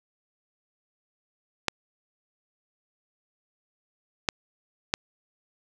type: clicks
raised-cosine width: 0.2 ms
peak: -5 dBFS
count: 3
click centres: 1.683 / 4.288 / 4.939 s
effects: none